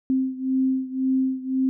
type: beating tone pair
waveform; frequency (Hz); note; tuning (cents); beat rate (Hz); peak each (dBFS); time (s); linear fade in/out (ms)
sine; 261.6 / 263.5; C4 / C4; 0 / +12; 1.9; -22 / -25; 0.1-1.69; 0
effects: none